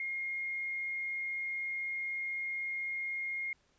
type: tone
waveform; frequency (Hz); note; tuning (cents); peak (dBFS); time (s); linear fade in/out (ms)
sine; 2138; C7; +37; -34; 0-3.53; 2
effects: pink hiss -71 dBFS RMS until 3.78 s + resampled to 16000 Hz